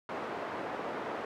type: band-pass noise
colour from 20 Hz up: pink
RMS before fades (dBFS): -38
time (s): 0.09-1.25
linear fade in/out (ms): 2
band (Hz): 380 to 1300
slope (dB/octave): 12
effects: none